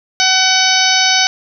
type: harmonic tone with a mistuned harmonic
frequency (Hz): 754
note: F#5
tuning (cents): +32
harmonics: 1 / 2 / 3 / 4 / 5 / 6 / 7 / 8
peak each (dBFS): -18 / -18 / -18 / -18 / -18 / -18 / -18 / -18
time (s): 0.2-1.27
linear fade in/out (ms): 0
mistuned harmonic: 8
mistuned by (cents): -20
effects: none